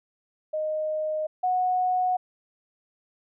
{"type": "tone pair in turn", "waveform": "sine", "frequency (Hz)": [619, 733.7], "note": ["D#5", "F#5"], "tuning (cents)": [-9, -15], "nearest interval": "minor third", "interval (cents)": 294, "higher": "second", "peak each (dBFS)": [-25, -21], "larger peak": "second", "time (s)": [[0.53, 1.27], [1.43, 2.17]], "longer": "neither", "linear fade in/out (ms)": 10, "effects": []}